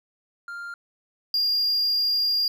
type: tone pair in turn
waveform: triangle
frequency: 1396.9 / 4811 Hz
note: F6 / D8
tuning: 0 / +41 cents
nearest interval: octave + major sixth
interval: 2141 cents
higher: second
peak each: -31 / -19 dBFS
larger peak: second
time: 0.48-0.74 / 1.34-2.48 s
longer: second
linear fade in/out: 2 ms
effects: none